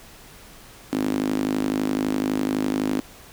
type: tone with high-pass filter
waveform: sawtooth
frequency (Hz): 51.91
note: G#1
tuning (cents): 0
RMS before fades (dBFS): -24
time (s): 0.92-3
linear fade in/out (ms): 0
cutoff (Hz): 270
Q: 5.4
effects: pink hiss -46 dBFS RMS until 3.32 s